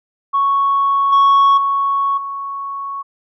sine tone with level steps, 1108.7 Hz, C#6, in tune, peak -11 / -5 / -13 / -22 dBFS, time 0.33-3.03 s, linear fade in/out 20 ms, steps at 1.12 / 1.57 / 2.17 s, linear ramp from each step 10 ms, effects tanh soft clip ceiling -7 dBFS

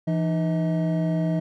triangle tone cluster, 166.9 / 306.9 / 637 Hz, E3 / D#4 / D#5, +22 / -24 / +41 cents, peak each -20 / -27 / -28 dBFS, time 0.07-1.4 s, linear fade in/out 10 ms, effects none

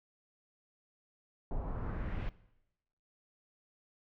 brown noise with low-pass filter sweep, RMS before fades -37 dBFS, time 1.51-2.29 s, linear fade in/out 0 ms, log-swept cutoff 750 to 2700 Hz, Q 1.7, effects noise-tail reverb RT60 0.9 s tail -19 dB re dry

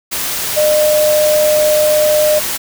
sine tone in noise, 607 Hz, D#5, 43 cents flat, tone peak -9 dBFS, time 0.56-2.4 s, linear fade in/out 20 ms, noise white, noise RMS -19 dBFS, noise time 0.11-2.58 s, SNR +7 dB, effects none

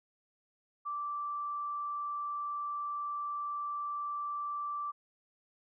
sine tone, 1169 Hz, D6, 8 cents flat, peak -34 dBFS, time 0.85-4.92 s, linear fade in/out 20 ms, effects none

